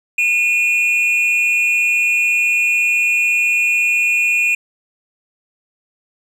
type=tone pair together; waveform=triangle; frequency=2448 / 2686 Hz; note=D#7 / E7; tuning=-29 / +32 cents; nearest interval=major second; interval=161 cents; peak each=-12 / -18 dBFS; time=0.18-4.55 s; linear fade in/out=5 ms; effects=none